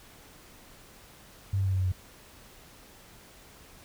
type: tone with pitch steps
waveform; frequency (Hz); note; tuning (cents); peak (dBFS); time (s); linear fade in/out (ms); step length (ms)
sine; 98 / 96.71 / 95.43 / 94.17 / 92.93 / 91.7; G2 / G2 / G2 / F#2 / F#2 / F#2; 0 / -23 / -46 / +31 / +8 / -15; -24; 1.53-1.92; 5; 65
effects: pink hiss -53 dBFS RMS until 3.84 s